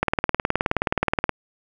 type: click train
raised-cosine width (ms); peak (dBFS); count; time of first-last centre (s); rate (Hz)
0.5; -4; 25; 0.03-1.293; 19
effects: none